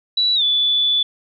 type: tone with pitch glide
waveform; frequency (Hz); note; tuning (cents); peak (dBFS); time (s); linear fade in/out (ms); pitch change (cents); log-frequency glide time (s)
sine; 3937 to 3467; B7 to A7; -6 to -26; -14; 0.17-1.03; 5; -220; 0.35-0.43
effects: none